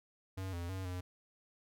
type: tone with pitch steps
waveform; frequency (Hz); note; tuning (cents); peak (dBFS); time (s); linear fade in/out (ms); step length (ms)
square; 94.9 / 86.2 / 94.6 / 90.3; F#2 / F2 / F#2 / F#2; +44 / -22 / +39 / -42; -39; 0.37-1.01; 10; 160
effects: none